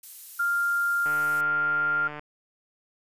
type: noise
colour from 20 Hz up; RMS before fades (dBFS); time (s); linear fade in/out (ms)
violet; -40; 0.03-1.41; 5
type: tone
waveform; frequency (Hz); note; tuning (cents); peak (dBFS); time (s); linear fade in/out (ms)
sine; 1396.9; F6; 0; -22; 0.39-2.08; 10
type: click train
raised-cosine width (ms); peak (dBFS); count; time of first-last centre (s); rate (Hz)
0.5; -23; 170; 1.06-2.194; 149
effects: resampled to 32000 Hz